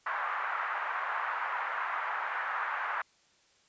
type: band-pass noise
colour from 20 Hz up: pink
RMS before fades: -34 dBFS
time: 0.06-3.02 s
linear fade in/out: 5 ms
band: 930 to 1700 Hz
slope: 24 dB/octave
effects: white hiss -66 dBFS RMS until 3.68 s + resampled to 16000 Hz